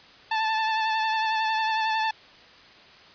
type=tone with vibrato; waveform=sawtooth; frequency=880 Hz; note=A5; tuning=in tune; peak=-19 dBFS; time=0.31-2.11 s; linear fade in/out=5 ms; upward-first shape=triangle; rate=11 Hz; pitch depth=29 cents each way; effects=white hiss -50 dBFS RMS until 3.14 s + resampled to 11025 Hz